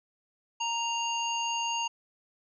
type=harmonic tone; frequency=932.3 Hz; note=A#5; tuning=in tune; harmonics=1 / 3 / 5 / 7; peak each=-31 / -32 / -44 / -38 dBFS; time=0.6-1.88 s; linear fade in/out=10 ms; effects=none